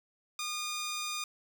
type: tone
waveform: 10% pulse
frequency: 1219 Hz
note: D#6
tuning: 36 cents flat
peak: -26 dBFS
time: 0.39-1.24 s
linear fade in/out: 2 ms
effects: none